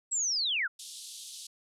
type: linear sweep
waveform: sine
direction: down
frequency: 7860 to 1306 Hz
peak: -27 dBFS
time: 0.11-0.68 s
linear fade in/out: 20 ms
type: band-pass noise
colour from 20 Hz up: pink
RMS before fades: -45 dBFS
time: 0.79-1.47 s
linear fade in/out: 5 ms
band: 3300 to 11000 Hz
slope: 48 dB/octave
effects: none